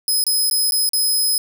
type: tone with dropouts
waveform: 15% pulse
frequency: 5080 Hz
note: D#8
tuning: 35 cents sharp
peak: -10 dBFS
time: 0.08-1.38 s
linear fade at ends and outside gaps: 1 ms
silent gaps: 0.24-0.266 / 0.499-0.511 / 0.71-0.721 / 0.891-0.933 s
effects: none